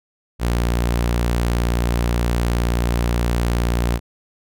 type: tone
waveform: sawtooth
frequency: 59 Hz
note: A#1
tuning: 22 cents sharp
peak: -13 dBFS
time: 0.39-4 s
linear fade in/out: 50 ms
effects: none